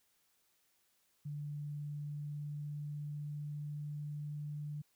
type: tone with pitch glide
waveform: sine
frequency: 146.83 to 148.19 Hz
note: D3 to D3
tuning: 0 to +16 cents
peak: -39 dBFS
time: 1.25-4.82 s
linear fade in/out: 10 ms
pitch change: +16 cents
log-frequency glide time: 1.78-4.69 s
effects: white hiss -75 dBFS RMS until 4.95 s